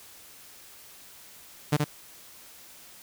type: tone with echo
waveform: sawtooth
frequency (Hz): 148.4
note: D3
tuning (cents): +18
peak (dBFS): -16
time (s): 1.72-1.77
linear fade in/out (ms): 10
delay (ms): 75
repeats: 1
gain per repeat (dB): -3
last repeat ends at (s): 1.845
effects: white hiss -50 dBFS RMS until 3.02 s